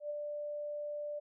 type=tone with ADSR envelope; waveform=sine; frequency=590 Hz; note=D5; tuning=8 cents sharp; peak=-34 dBFS; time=0-1.2 s; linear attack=100 ms; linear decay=18 ms; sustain=-3 dB; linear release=17 ms; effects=none